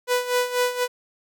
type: tone with tremolo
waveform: sawtooth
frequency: 494.5 Hz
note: B4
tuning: 2 cents sharp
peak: -14 dBFS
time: 0.07-0.88 s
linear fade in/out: 50 ms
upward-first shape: sine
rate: 4.1 Hz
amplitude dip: 75%
effects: none